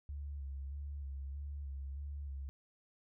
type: tone with vibrato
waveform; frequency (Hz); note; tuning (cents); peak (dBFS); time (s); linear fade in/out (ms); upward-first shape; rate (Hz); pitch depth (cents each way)
sine; 70; C#2; +18; -40; 0.09-2.49; 0; square; 1.6; 38
effects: none